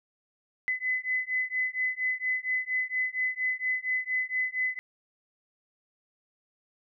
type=beating tone pair; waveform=sine; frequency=2016 / 2020.3 Hz; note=B6 / B6; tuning=+35 / +39 cents; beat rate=4.3 Hz; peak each=-30 dBFS; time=0.68-4.79 s; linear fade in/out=0 ms; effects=none